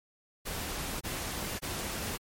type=noise bursts; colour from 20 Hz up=pink; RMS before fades=-36 dBFS; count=3; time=0.45-2.178 s; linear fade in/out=20 ms; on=560 ms; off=24 ms; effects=MP3 64 kbps

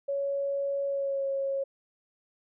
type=tone with pitch glide; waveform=sine; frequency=558 to 546.8 Hz; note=C#5 to C#5; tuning=+11 to -24 cents; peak=-27 dBFS; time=0.08-1.64 s; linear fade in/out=10 ms; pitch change=-35 cents; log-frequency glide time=0.86-1.26 s; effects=none

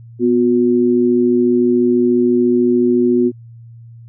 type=tone pair together; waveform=sine; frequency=246.9 / 360.9 Hz; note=B3 / F#4; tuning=0 / -43 cents; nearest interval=perfect fifth; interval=657 cents; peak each=-13 dBFS; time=0.19-3.32 s; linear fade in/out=50 ms; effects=added 116 Hz sine -35 dBFS peak until 4.08 s

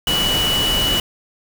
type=tone in noise; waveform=sine; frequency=2949 Hz; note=F#7; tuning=6 cents flat; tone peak=-17 dBFS; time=0.07-1 s; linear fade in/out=2 ms; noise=pink; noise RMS=-22 dBFS; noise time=0.07-1 s; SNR=+2 dB; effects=none

